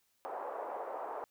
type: band-pass noise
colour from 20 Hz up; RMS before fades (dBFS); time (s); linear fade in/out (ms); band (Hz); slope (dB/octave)
white; -41; 0.25-1.24; 0; 470 to 930; 24
effects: white hiss -75 dBFS RMS until 1.3 s